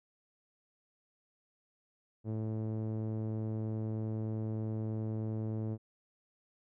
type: tone with low-pass filter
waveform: sawtooth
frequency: 109.6 Hz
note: A2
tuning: 6 cents flat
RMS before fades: -36 dBFS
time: 2.24-5.78 s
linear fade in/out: 50 ms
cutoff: 440 Hz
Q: 0.97
effects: none

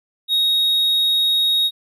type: tone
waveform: triangle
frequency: 3760 Hz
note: A#7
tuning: 14 cents sharp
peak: -13 dBFS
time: 0.28-1.71 s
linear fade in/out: 50 ms
effects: none

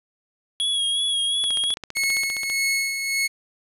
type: tone with vibrato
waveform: square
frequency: 3322 Hz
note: G#7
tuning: in tune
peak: -21 dBFS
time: 0.6-1.74 s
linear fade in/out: 0 ms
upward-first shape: sine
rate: 2.8 Hz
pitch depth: 35 cents each way
type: click train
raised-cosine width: 0.2 ms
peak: -16 dBFS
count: 17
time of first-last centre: 1.44-2.5 s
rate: 15.1 Hz
type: tone with tremolo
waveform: sawtooth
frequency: 2187 Hz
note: C#7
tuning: 24 cents flat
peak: -16 dBFS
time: 1.95-3.28 s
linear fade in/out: 20 ms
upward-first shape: sine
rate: 1.7 Hz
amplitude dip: 50%
effects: resampled to 32000 Hz + 9-bit

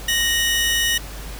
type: tone pair together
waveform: sawtooth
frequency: 1863.1 / 2949 Hz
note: A#6 / F#7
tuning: -1 / -6 cents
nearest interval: minor sixth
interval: 795 cents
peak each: -17 dBFS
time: 0.08-0.98 s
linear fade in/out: 5 ms
effects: added 50 Hz sine -32 dBFS peak until 1.39 s + pink hiss -37 dBFS RMS until 1.39 s

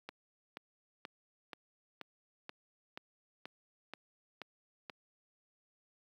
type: click train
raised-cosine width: 0.3 ms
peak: -27 dBFS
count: 11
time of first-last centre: 0.09-4.898 s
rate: 2.08 Hz
effects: high-pass 200 Hz 12 dB/octave + 11-bit

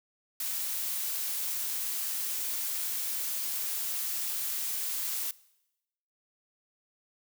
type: noise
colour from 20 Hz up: blue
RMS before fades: -33 dBFS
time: 0.4-5.31 s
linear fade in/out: 2 ms
effects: noise-tail reverb RT60 0.9 s tail -21 dB re dry

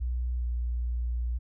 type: tone with pitch glide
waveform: sine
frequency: 61.1 to 59.74 Hz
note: B1 to A#1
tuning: -18 to +43 cents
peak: -27 dBFS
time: 0-1.39 s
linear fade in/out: 20 ms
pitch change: -39 cents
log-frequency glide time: 0.37-0.45 s
effects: none

